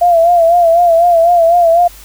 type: tone with vibrato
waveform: sine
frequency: 682 Hz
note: F5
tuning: 41 cents flat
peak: -5 dBFS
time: 0.01-1.88 s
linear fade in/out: 10 ms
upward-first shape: sine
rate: 4 Hz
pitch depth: 64 cents each way
effects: added 50 Hz sine -37 dBFS peak until 2.04 s + white hiss -38 dBFS RMS until 2.04 s